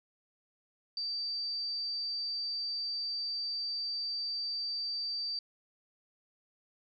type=tone; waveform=sine; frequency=4648 Hz; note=D8; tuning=19 cents flat; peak=-33 dBFS; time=0.97-5.39 s; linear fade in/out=2 ms; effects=none